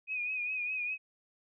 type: tone with vibrato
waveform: sine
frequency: 2489 Hz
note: D#7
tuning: in tune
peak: -32 dBFS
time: 0.07-0.98 s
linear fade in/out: 50 ms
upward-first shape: triangle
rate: 4.9 Hz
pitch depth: 61 cents each way
effects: none